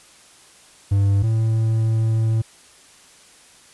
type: tone pair in turn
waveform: triangle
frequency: 99.5 / 111.68 Hz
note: G2 / A2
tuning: +26 / +26 cents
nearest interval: major second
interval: 200 cents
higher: second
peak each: -12 / -14 dBFS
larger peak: first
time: 0.91-1.23 / 1.23-2.42 s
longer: second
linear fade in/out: 10 ms
effects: white hiss -49 dBFS RMS until 3.73 s + resampled to 24000 Hz